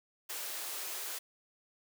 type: high-pass noise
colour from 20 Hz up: white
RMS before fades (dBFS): -40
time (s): 0.29-1.19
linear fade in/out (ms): 10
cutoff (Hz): 330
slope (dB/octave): 48
effects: none